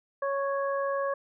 harmonic tone, 554 Hz, C#5, 1 cent flat, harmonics 1 / 2 / 3, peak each -28 / -32 / -38 dBFS, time 0.22-1.14 s, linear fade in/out 5 ms, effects none

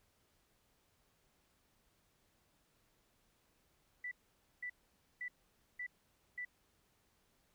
sine tone bursts, 1975.5 Hz, B6, in tune, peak -40 dBFS, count 5, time 4.04-6.45 s, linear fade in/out 5 ms, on 74 ms, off 510 ms, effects pink hiss -75 dBFS RMS until 7.54 s

